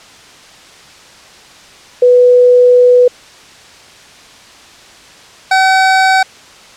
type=tone pair in turn; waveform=sine / 25% pulse; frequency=493.9 / 760.4 Hz; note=B4 / F#5; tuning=0 / +47 cents; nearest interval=perfect fifth; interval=747 cents; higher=second; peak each=-3 dBFS; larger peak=neither; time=2.02-3.08 / 5.51-6.23 s; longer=first; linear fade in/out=5 ms; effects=white hiss -38 dBFS RMS until 6.76 s + low-pass 6000 Hz 12 dB/octave